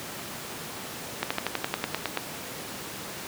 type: slowing click train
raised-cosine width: 0.3 ms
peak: -9 dBFS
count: 11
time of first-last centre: 1.23-2.173 s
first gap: 75 ms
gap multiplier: 1.05
effects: pink hiss -37 dBFS RMS until 3.27 s + high-pass 150 Hz 12 dB/octave